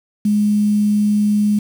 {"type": "tone with quantisation", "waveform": "sine", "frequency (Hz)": 208.4, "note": "G#3", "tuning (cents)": 6, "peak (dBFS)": -12, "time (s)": [0.25, 1.59], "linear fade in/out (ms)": 5, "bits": 6, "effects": []}